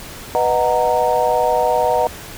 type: chord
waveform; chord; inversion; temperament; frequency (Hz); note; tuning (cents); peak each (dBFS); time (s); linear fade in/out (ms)
sine; B major seventh; none; equal with one note detuned; 493.9 / 622.3 / 740 / 925.9; B4 / D#5 / F#5 / A#5; 0 / 0 / 0 / -12; -19; 0.35-2.07; 0
effects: pink hiss -34 dBFS RMS until 2.37 s